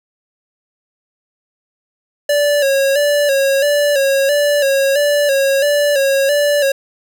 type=tone with vibrato; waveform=square; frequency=564 Hz; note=C#5; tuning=30 cents sharp; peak=-12 dBFS; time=2.29-6.72 s; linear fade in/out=5 ms; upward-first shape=square; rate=1.5 Hz; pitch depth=54 cents each way; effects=none